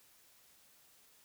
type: silence
effects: white hiss -65 dBFS RMS until 1.24 s